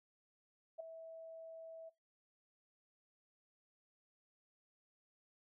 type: tone with ADSR envelope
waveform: sine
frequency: 652 Hz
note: E5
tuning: 19 cents flat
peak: -39 dBFS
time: 0.78-1.9 s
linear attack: 22 ms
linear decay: 5 ms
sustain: -10 dB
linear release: 18 ms
effects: noise-tail reverb RT60 0.2 s tail -22 dB re dry